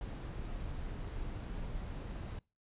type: noise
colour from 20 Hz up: brown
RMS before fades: -41 dBFS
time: 0.01-2.39 s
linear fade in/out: 2 ms
effects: noise-tail reverb RT60 0.3 s tail -25 dB re dry + resampled to 8000 Hz